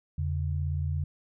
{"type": "tone pair together", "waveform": "sine", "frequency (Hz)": [84.01, 141.4], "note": ["E2", "C#3"], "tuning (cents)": [33, 35], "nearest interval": "major sixth", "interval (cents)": 902, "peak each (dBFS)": [-28, -32], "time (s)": [0.18, 1.04], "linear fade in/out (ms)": 5, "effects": []}